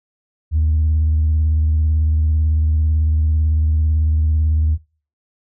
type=tone with vibrato; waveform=sine; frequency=77.78 Hz; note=D#2; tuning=in tune; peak=-11 dBFS; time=0.51-4.78 s; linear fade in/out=50 ms; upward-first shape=sine; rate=18 Hz; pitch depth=44 cents each way; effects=noise-tail reverb RT60 0.4 s tail -24 dB re dry + tanh soft clip ceiling -10 dBFS